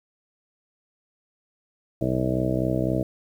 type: harmonic tone with a mistuned harmonic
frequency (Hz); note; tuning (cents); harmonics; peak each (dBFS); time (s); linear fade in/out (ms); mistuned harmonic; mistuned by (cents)
63.9; C2; -40; 1 / 2 / 3 / 4 / 5 / 6 / 7 / 8 / 9 / 10; -35 / -27 / -30 / -32 / -27 / -37 / -33 / -36 / -31 / -31; 2.01-3.03; 5; 1; +37
effects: 9-bit